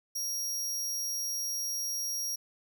sawtooth tone, 5640 Hz, F8, 16 cents sharp, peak -29 dBFS, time 0.15-2.36 s, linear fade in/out 10 ms, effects none

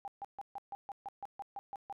sine tone bursts, 800 Hz, G5, 35 cents sharp, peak -39 dBFS, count 12, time 0.05-1.926 s, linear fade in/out 0 ms, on 28 ms, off 140 ms, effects none

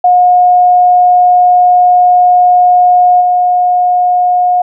sine tone with level steps, 720 Hz, F#5, 47 cents flat, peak -3 / -6 dBFS, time 0.04-4.62 s, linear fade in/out 5 ms, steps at 3.2 s, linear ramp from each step 20 ms, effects none

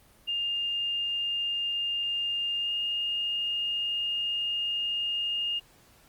sine tone with pitch glide, 2812 to 2833 Hz, F7 to F7, +11 to +24 cents, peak -27 dBFS, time 0.27-5.6 s, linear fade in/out 20 ms, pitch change +13 cents, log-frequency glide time 2.6-2.71 s, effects pink hiss -59 dBFS RMS until 6.08 s + Opus 24 kbps

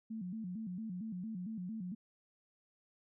sine tone with vibrato, 200 Hz, G3, 35 cents sharp, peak -39 dBFS, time 0.1-1.95 s, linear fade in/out 10 ms, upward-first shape square, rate 4.4 Hz, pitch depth 180 cents each way, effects none

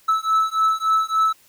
triangle beating tone pair, 1305 / 1308.5 Hz, E6 / E6, -18 / -13 cents, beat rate 3.5 Hz, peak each -18 dBFS, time 0.08-1.33 s, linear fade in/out 10 ms, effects white hiss -55 dBFS RMS until 1.48 s

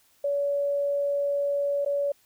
sine tone with dropouts, 568 Hz, C#5, 42 cents sharp, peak -23 dBFS, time 0.24-2.12 s, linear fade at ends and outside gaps 5 ms, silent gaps 1.849-1.86 s, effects white hiss -63 dBFS RMS until 2.25 s

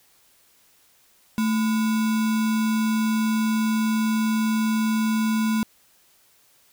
sine tone with sample-and-hold, 220 Hz, A3, in tune, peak -19 dBFS, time 1.38-5.63 s, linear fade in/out 0 ms, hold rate 1225 Hz, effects white hiss -59 dBFS RMS until 6.72 s

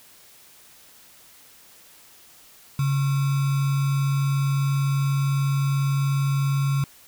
sine tone with sample-and-hold, 138.59 Hz, C#3, in tune, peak -19 dBFS, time 2.79-6.84 s, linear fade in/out 2 ms, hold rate 1225 Hz, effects white hiss -51 dBFS RMS until 7.07 s

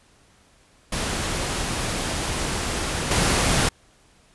pink noise with level steps, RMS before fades -26 / -20 dBFS, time 0.92-3.69 s, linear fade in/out 5 ms, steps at 3.11 s, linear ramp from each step 2 ms, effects pink hiss -57 dBFS RMS until 4.34 s + resampled to 24000 Hz

